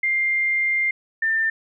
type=tone pair in turn; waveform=sine; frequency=2100 / 1792.1 Hz; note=C7 / A6; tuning=+6 / +31 cents; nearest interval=minor third; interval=275 cents; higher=first; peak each=-18 dBFS; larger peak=neither; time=0.03-0.91 / 1.22-1.5 s; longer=first; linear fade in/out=5 ms; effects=none